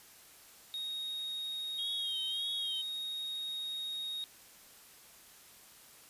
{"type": "tone", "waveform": "triangle", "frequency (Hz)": 3748, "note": "A#7", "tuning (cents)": 9, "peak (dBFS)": -35, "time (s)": [0.74, 4.24], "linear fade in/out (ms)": 0}
{"type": "tone with vibrato", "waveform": "triangle", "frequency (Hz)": 3229, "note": "G#7", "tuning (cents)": -49, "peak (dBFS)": -35, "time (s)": [1.78, 2.82], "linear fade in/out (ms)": 10, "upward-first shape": "sine", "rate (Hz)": 1.7, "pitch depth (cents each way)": 67}
{"effects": ["white hiss -57 dBFS RMS until 6.09 s", "resampled to 32000 Hz"]}